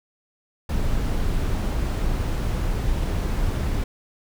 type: noise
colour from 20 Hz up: brown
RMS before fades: -23 dBFS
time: 0.69-3.84 s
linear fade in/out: 5 ms
effects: none